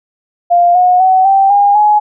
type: tone with pitch steps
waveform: sine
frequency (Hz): 698.5 / 724.8 / 752.1 / 780.4 / 809.8 / 840.3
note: F5 / F#5 / F#5 / G5 / G#5 / G#5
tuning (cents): 0 / -36 / +28 / -8 / -44 / +20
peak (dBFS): -5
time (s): 0.5-2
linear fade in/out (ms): 20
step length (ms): 250
effects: none